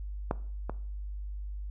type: clicks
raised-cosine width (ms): 1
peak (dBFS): -14 / -20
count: 2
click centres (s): 0.311 / 0.696
effects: noise-tail reverb RT60 0.5 s tail -18 dB re dry + added 50 Hz sine -35 dBFS peak until 1.7 s